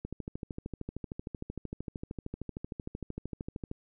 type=click train; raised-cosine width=3 ms; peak=-24 dBFS; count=49; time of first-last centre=0.05-3.714 s; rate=13.1 Hz; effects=none